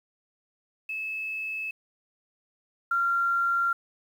sine tone pair in turn, 2600 / 1380.6 Hz, E7 / F6, -24 / -20 cents, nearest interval major seventh, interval 1096 cents, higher first, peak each -30 / -22 dBFS, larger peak second, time 0.89-1.71 / 2.91-3.73 s, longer neither, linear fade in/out 5 ms, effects 9-bit

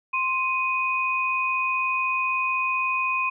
sine tone pair together, 1049 / 2495 Hz, C6 / D#7, +4 / +4 cents, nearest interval octave + minor third, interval 1500 cents, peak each -25 / -24 dBFS, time 0.13-3.3 s, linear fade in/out 10 ms, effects none

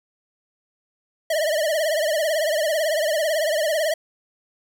square tone with vibrato, 622.3 Hz, D#5, in tune, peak -20 dBFS, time 1.3-3.94 s, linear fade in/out 5 ms, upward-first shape triangle, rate 18 Hz, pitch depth 130 cents each way, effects none

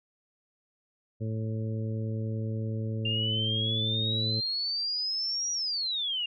harmonic tone, 110.4 Hz, A2, 6 cents sharp, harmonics 1 / 2 / 3 / 4 / 5, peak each -30 / -37 / -43 / -42 / -45 dBFS, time 1.2-4.41 s, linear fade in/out 20 ms
sine exponential two-way sweep, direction up then down, 2783 to 5790 to 2783 Hz, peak -28 dBFS, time 3.05-6.26 s, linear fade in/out 5 ms, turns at 5.52 s
effects none

